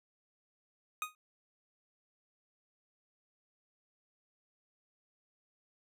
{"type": "tone with exponential decay", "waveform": "25% pulse", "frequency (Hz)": 1244.5, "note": "D#6", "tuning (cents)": 0, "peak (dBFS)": -27, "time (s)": [1.02, 1.15], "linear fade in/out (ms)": 1, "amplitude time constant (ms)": 27, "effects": []}